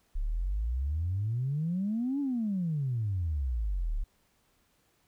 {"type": "exponential two-way sweep", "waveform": "sine", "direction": "up then down", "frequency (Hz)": [33.2, 290, 33.2], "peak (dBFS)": -27, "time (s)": [0.15, 4.04], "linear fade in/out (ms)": 10, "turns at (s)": 2.2, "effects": ["tanh soft clip ceiling -23 dBFS", "pink hiss -70 dBFS RMS until 5.07 s"]}